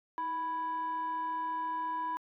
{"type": "tone with frequency modulation", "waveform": "sine", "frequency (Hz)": 987.8, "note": "B5", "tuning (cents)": 0, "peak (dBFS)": -31, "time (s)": [0.18, 2.17], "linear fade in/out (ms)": 0, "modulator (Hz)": 670, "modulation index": 0.34, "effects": ["tanh soft clip ceiling -27 dBFS"]}